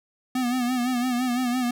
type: tone with vibrato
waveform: square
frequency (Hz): 248.4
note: B3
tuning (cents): +10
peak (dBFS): -23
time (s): 0.35-1.71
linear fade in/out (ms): 5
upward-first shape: sine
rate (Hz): 5.9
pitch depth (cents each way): 65
effects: none